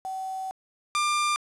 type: tone pair in turn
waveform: sine / sawtooth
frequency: 760 / 1193.3 Hz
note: F#5 / D6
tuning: +46 / +27 cents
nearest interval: minor sixth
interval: 781 cents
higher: second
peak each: -30 / -19 dBFS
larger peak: second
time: 0.05-0.51 / 0.95-1.36 s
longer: first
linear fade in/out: 0 ms
effects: resampled to 24000 Hz + 8-bit